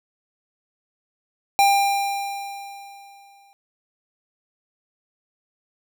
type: tone with exponential decay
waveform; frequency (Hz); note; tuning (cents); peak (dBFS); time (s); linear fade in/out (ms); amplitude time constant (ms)
square; 797; G5; +28; -13; 1.59-3.53; 0; 420
effects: none